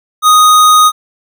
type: tone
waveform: square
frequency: 1244.5 Hz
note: D#6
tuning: in tune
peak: -4 dBFS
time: 0.22-0.92 s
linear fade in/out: 50 ms
effects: none